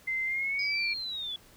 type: tone with pitch glide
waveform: sine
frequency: 2075 to 2356 Hz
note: C7 to D7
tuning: -15 to +5 cents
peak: -28 dBFS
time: 0.07-0.94 s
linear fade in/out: 10 ms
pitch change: +220 cents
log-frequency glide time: 0.25-0.81 s
type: linear sweep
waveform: sine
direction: down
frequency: 5040 to 3368 Hz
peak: -33 dBFS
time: 0.59-1.36 s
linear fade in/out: 2 ms
effects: pink hiss -57 dBFS RMS until 1.56 s